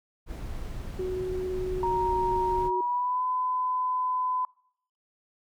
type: noise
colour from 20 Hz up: brown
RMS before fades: -36 dBFS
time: 0.26-2.71 s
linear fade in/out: 50 ms
type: tone with vibrato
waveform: sine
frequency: 370 Hz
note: F#4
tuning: in tune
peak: -28 dBFS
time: 0.99-2.81 s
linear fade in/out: 5 ms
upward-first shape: triangle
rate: 18 Hz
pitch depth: 10 cents each way
type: tone with pitch glide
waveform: sine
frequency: 936 to 1009 Hz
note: A#5 to B5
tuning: +7 to +37 cents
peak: -25 dBFS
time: 1.83-4.45 s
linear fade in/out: 2 ms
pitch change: +130 cents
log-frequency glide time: 2.52-3.23 s
effects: noise-tail reverb RT60 0.7 s tail -25 dB re dry